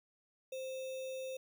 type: tone with sample-and-hold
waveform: sine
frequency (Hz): 523.3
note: C5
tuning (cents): 0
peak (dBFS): -39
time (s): 0.52-1.37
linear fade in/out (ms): 5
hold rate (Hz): 3150
effects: none